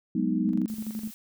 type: chord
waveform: sine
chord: G# minor seventh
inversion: third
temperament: equal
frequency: 185 / 207.7 / 246.9 / 311.1 Hz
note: F#3 / G#3 / B3 / D#4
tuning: 0 / 0 / 0 / 0 cents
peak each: -29 / -29 / -28 / -29 dBFS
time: 0.15-0.66 s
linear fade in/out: 5 ms
type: tone with tremolo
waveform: sine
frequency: 217.6 Hz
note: A3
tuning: 19 cents flat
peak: -29 dBFS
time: 0.45-1.11 s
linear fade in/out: 10 ms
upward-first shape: square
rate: 12 Hz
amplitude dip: 65%
type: noise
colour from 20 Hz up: blue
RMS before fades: -46 dBFS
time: 0.68-1.14 s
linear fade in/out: 0 ms
effects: none